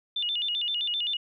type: tone with vibrato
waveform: sine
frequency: 3200 Hz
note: G7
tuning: 35 cents sharp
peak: -26 dBFS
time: 0.16-1.17 s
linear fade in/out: 5 ms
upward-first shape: square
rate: 7.7 Hz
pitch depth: 180 cents each way
effects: none